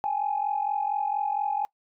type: tone pair together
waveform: sine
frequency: 805 / 849.3 Hz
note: G5 / G#5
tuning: +46 / +39 cents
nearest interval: minor second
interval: 93 cents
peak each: -27 dBFS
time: 0.04-1.65 s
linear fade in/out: 0 ms
effects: noise-tail reverb RT60 0.1 s tail -23 dB re dry + tanh soft clip ceiling -17 dBFS